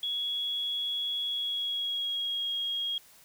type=tone with pitch glide; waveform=sine; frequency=3350 to 3275 Hz; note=G#7 to G#7; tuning=+14 to -25 cents; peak=-29 dBFS; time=0.03-2.98 s; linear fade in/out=2 ms; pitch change=-39 cents; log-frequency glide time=1.25-2.51 s; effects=white hiss -57 dBFS RMS until 3.24 s